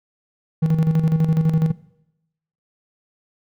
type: tone with tremolo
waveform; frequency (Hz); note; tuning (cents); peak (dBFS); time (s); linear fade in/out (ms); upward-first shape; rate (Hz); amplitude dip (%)
triangle; 159.7; D#3; +45; -11; 0.62-1.72; 10; square; 12; 55
effects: noise-tail reverb RT60 0.9 s tail -21 dB re dry